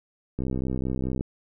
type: click train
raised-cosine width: 3 ms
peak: -16 dBFS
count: 54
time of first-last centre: 0.39-1.209 s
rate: 64.7 Hz
effects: none